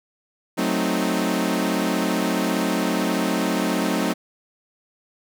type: chord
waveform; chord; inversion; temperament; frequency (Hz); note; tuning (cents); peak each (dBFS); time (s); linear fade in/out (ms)
sawtooth; F# diminished seventh; none; equal; 185 / 220 / 261.6 / 311.1; F#3 / A3 / C4 / Eb4; 0 / 0 / 0 / 0; -22; 0.57-4.14; 20
effects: none